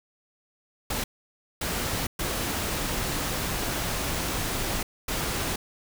pink noise bursts at uneven times, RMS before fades -29 dBFS, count 4, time 0.9-1.04 / 1.61-2.07 / 2.19-4.83 / 5.08-5.56 s, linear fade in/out 5 ms, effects none

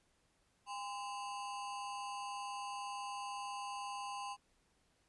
square ring-modulated tone, 918 Hz, A#5, 27 cents flat, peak -39 dBFS, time 0.66-4.37 s, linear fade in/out 50 ms, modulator 111 Hz, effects pink hiss -75 dBFS RMS until 5.08 s + resampled to 24000 Hz

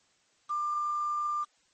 sine tone with quantisation, 1193 Hz, D6, 27 cents sharp, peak -28 dBFS, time 0.49-1.45 s, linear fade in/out 20 ms, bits 8, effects white hiss -68 dBFS RMS until 1.73 s + MP3 32 kbps

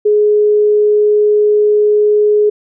sine tone, 419.5 Hz, G#4, 17 cents sharp, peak -7 dBFS, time 0.05-2.5 s, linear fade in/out 10 ms, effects none

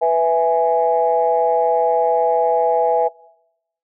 sine chord, E major, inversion second, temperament equal with one note detuned, 495.3 / 659.3 / 830.6 Hz, B4 / E5 / G#5, +5 / 0 / 0 cents, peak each -17 dBFS, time 0.01-3.09 s, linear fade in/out 20 ms, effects noise-tail reverb RT60 0.9 s tail -24 dB re dry + tanh soft clip ceiling -4 dBFS

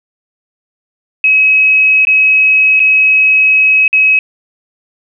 sine tone with dropouts, 2555 Hz, D#7, 45 cents sharp, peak -5 dBFS, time 1.24-4.19 s, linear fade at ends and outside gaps 2 ms, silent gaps 2.051-2.07 / 2.795-2.801 / 3.879-3.929 s, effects none

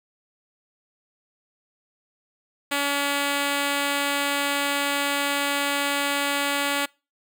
5% pulse tone, 283.7 Hz, C#4, 40 cents sharp, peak -11 dBFS, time 2.71-6.86 s, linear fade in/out 10 ms, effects noise-tail reverb RT60 0.3 s tail -26 dB re dry

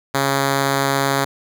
5% pulse tone, 137.8 Hz, C#3, 10 cents flat, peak -5 dBFS, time 0.14-1.25 s, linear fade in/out 10 ms, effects none

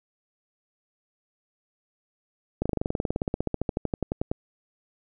slowing click train, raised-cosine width 2 ms, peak -12 dBFS, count 28, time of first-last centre 2.62-4.315 s, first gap 36 ms, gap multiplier 1.04, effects none

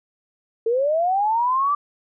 sine linear sweep, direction up, 440 to 1180 Hz, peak -17 dBFS, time 0.66-1.75 s, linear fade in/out 5 ms, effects none

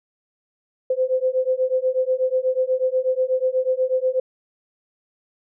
sine beating tone pair, 511 / 519.2 Hz, C5 / C5, -41 / -13 cents, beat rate 8.2 Hz, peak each -21 dBFS, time 0.9-4.2 s, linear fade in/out 5 ms, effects none

